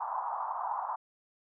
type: band-pass noise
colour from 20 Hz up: pink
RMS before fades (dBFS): -35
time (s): 0-0.96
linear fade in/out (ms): 10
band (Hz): 800 to 1100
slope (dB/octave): 48
effects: none